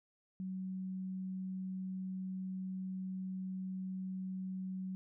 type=tone; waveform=sine; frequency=187.6 Hz; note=F#3; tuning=24 cents sharp; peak=-38 dBFS; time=0.4-4.95 s; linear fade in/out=0 ms; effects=none